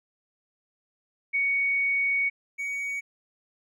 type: tone pair in turn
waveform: sine / triangle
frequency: 2233 / 2247 Hz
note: C#7 / C#7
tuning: +12 / +23 cents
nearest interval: unison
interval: 11 cents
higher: second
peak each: -22 / -27 dBFS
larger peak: first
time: 1.33-2.3 / 2.58-3.01 s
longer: first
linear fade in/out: 20 ms
effects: none